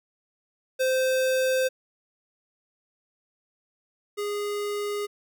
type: tone pair in turn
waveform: square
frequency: 519 / 411.9 Hz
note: C5 / G#4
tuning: -14 / -14 cents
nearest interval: major third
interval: 400 cents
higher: first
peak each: -22 / -28 dBFS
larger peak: first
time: 0.79-1.69 / 4.17-5.07 s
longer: neither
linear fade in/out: 20 ms
effects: none